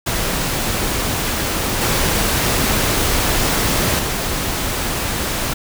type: noise with level steps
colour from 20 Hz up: pink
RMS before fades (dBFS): -20 / -17 / -21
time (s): 0.06-5.54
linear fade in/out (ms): 10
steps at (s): 1.81 / 3.99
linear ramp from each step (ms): 2
effects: none